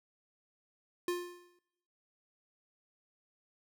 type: tone with exponential decay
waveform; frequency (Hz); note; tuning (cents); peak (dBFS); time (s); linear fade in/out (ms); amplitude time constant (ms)
square; 352.9; F4; +18; -30; 1.08-1.59; 2; 110
effects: noise-tail reverb RT60 1.0 s tail -24 dB re dry